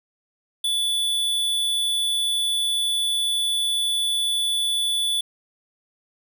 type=tone; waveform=square; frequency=3462 Hz; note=A7; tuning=29 cents flat; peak=-21 dBFS; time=0.64-5.21 s; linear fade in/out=5 ms; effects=none